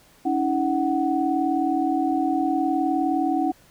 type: tone cluster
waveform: sine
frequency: 282.3 / 321.7 / 744 Hz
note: C#4 / E4 / F#5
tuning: +32 / -42 / +9 cents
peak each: -24 dBFS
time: 0.25-3.52 s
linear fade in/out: 10 ms
effects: pink hiss -55 dBFS RMS until 3.7 s